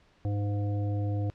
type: harmonic tone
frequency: 102.3 Hz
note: G#2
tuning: 26 cents flat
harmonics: 1 / 3 / 5 / 7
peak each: -27 / -37 / -41 / -44 dBFS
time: 0.25-1.3 s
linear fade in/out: 0 ms
effects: pink hiss -63 dBFS RMS until 1.34 s + low-pass 4000 Hz 12 dB/octave